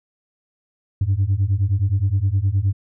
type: beating tone pair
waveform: sine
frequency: 93 / 102.6 Hz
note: F#2 / G#2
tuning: +9 / -21 cents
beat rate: 9.6 Hz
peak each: -18 / -17 dBFS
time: 1.01-2.73 s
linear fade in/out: 5 ms
effects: tanh soft clip ceiling -12 dBFS